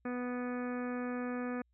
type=harmonic tone; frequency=246.9 Hz; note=B3; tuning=in tune; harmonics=1 / 2 / 3 / 4 / 5 / 6 / 7 / 8 / 9 / 10; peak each=-36 / -41 / -48 / -53 / -47 / -51 / -49 / -61 / -55 / -58 dBFS; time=0.05-1.62 s; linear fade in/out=5 ms; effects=added 60 Hz sine -70 dBFS peak until 1.73 s